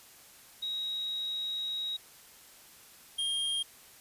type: tone pair in turn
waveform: sine / square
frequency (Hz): 3807 / 3222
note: A#7 / G7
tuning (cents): +36 / +47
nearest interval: minor third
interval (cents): 289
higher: first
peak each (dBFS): -32 / -30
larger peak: second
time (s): 0.62-1.97 / 3.18-3.63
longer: first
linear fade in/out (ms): 10
effects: white hiss -55 dBFS RMS until 4 s + resampled to 32000 Hz